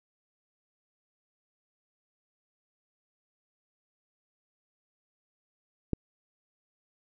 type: click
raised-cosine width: 3 ms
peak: -14 dBFS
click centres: 5.933 s
effects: none